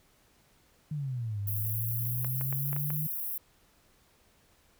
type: exponential two-way sweep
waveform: sine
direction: down then up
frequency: 155.56 to 100.3 to 155.56 Hz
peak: -31 dBFS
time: 0.91-3.07 s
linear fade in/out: 5 ms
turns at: 1.4 s
type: high-pass noise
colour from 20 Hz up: white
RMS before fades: -35 dBFS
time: 1.47-3.38 s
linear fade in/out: 5 ms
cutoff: 11000 Hz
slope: 96 dB/octave
type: clicks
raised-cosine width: 0.5 ms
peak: -25 dBFS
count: 6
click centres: 2.247 / 2.412 / 2.527 / 2.73 / 2.764 / 2.904 s
effects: pink hiss -65 dBFS RMS until 4.79 s